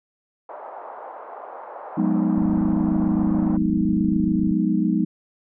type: band-pass noise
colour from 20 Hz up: pink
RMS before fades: -37 dBFS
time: 0.49-3.57 s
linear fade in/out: 2 ms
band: 600 to 1000 Hz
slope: 24 dB/octave
type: chord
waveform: sine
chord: G# minor seventh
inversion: third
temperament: equal with one note detuned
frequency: 180.35 / 207.7 / 246.9 / 311.1 Hz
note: F#3 / G#3 / B3 / D#4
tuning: -44 / 0 / 0 / 0 cents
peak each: -23 / -22 / -25 / -23 dBFS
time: 1.97-5.05 s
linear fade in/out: 10 ms
type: click train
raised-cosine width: 5 ms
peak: -20 dBFS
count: 56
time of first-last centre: 2.38-4.512 s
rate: 25.8 Hz
effects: none